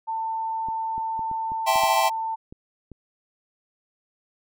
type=tone; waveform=sine; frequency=894 Hz; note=A5; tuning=27 cents sharp; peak=-25 dBFS; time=0.07-2.36 s; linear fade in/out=20 ms
type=clicks; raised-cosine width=3 ms; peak=-28 dBFS; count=9; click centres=0.686 / 0.98 / 1.193 / 1.314 / 1.519 / 1.758 / 1.836 / 2.525 / 2.917 s
type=chord; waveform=square; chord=A minor seventh; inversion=second; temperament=equal; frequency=659.3 / 784 / 880 / 1046.5 Hz; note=E5 / G5 / A5 / C6; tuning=0 / 0 / 0 / 0 cents; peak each=-26 / -24 / -26 / -26 dBFS; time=1.66-2.1 s; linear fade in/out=20 ms
effects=none